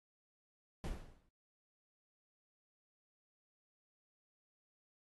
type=noise with exponential decay; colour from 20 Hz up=brown; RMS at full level=-36 dBFS; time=0.84-1.29 s; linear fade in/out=1 ms; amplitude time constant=97 ms; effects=AAC 32 kbps